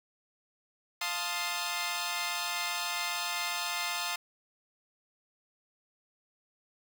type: chord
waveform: 10% pulse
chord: F dominant seventh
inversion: none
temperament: equal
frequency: 698.5 / 880 / 1046.5 / 1244.5 Hz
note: F5 / A5 / C6 / Eb6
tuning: 0 / 0 / 0 / 0 cents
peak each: -29 dBFS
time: 1.01-4.16 s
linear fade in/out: 5 ms
effects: 9-bit